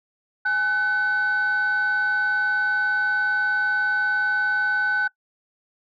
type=tone pair together; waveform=sine; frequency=830.6 / 1508.4 Hz; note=G#5 / F#6; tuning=0 / +33 cents; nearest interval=minor seventh; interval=1033 cents; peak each=-28 / -18 dBFS; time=0.45-5.08 s; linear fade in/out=10 ms; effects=noise-tail reverb RT60 0.1 s tail -22 dB re dry + tanh soft clip ceiling -16 dBFS